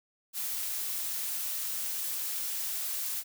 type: noise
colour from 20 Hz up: blue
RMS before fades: -34 dBFS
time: 0.33-3.24 s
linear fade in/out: 50 ms
effects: none